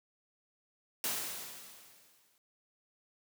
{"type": "noise with exponential decay", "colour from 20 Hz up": "white", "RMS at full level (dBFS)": -33, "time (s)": [1.04, 2.38], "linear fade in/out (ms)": 1, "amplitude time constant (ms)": 290, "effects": ["high-pass 100 Hz 12 dB/octave"]}